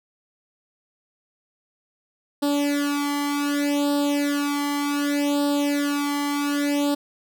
sawtooth tone with flanger, 287.6 Hz, D4, 36 cents flat, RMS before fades -23 dBFS, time 2.42-6.95 s, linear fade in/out 10 ms, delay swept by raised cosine 0.23 to 0.97 ms, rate 0.66 Hz, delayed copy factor +0.95, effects none

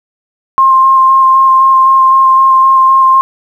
sine tone with vibrato, 1060 Hz, C6, 22 cents sharp, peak -3 dBFS, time 0.58-3.21 s, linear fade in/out 0 ms, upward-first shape square, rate 3.9 Hz, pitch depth 10 cents each way, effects 7-bit

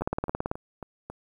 two click trains, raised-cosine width 1 ms, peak -23 / -13 dBFS, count 5 / 10, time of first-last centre 0.01-1.1 / 0.02-0.515 s, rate 3.67 / 18.2 Hz, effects 9-bit

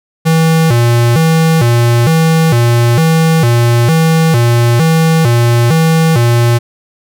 square tone with vibrato, 138.59 Hz, C#3, in tune, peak -7 dBFS, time 0.25-6.59 s, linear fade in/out 20 ms, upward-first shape square, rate 1.1 Hz, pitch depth 270 cents each way, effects none

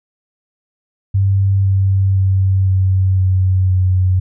sine tone with pitch steps, 97.7 / 96.63 / 95.58 / 94.54 / 93.5 / 92.48 Hz, G2 / G2 / G2 / F#2 / F#2 / F#2, -5 / -24 / -43 / +38 / +19 / 0 cents, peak -10 dBFS, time 1.14-4.2 s, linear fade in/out 10 ms, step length 510 ms, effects none

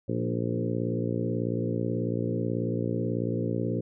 harmonic tone with a mistuned harmonic, 58.27 Hz, A#1, in tune, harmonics 2 / 3 / 4 / 5 / 6 / 7 / 8 / 9, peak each -31 / -33 / -34 / -35 / -36 / -36 / -37 / -38 dBFS, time 0.08-3.81 s, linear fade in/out 10 ms, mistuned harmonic 5, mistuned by +17 cents, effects none

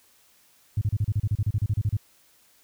sine tone bursts, 103.83 Hz, G#2, in tune, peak -19 dBFS, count 16, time 0.77-1.969 s, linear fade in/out 5 ms, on 44 ms, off 33 ms, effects tanh soft clip ceiling -15 dBFS + white hiss -60 dBFS RMS until 2.63 s

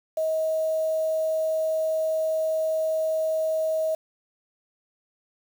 sine tone with quantisation, 635 Hz, D#5, 35 cents sharp, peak -22 dBFS, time 0.17-3.95 s, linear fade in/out 5 ms, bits 7, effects none

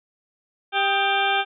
harmonic tone with a mistuned harmonic, 394.5 Hz, G4, 11 cents sharp, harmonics 1 / 2 / 3 / 4 / 6 / 7 / 8 / 9, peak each -30 / -22 / -30 / -25 / -27 / -32 / -29 / -30 dBFS, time 0.72-1.45 s, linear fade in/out 50 ms, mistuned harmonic 3, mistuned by +88 cents, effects none

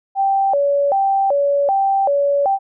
sine tone with vibrato, 666 Hz, E5, 18 cents sharp, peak -13 dBFS, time 0.15-2.59 s, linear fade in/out 50 ms, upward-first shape square, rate 1.3 Hz, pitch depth 280 cents each way, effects none

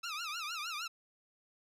15% pulse tone with vibrato, 1294 Hz, E6, 32 cents flat, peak -31 dBFS, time 0.03-0.88 s, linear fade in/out 10 ms, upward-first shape triangle, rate 6.5 Hz, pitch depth 190 cents each way, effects low-pass 10000 Hz 12 dB/octave

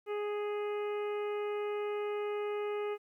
harmonic tone, 415.3 Hz, G#4, in tune, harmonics 1 / 2 / 3 / 4 / 5 / 6 / 7, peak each -33 / -45 / -45 / -55 / -50 / -52 / -56 dBFS, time 0.06-2.98 s, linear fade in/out 50 ms, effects 12-bit

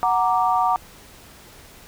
sine chord, Gb augmented, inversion none, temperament equal, 740 / 932.3 / 1174.7 Hz, Gb5 / Bb5 / D6, 0 / 0 / 0 cents, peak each -20 / -21 / -22 dBFS, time 0.03-0.76 s, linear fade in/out 0 ms, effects pink hiss -46 dBFS RMS until 1.87 s

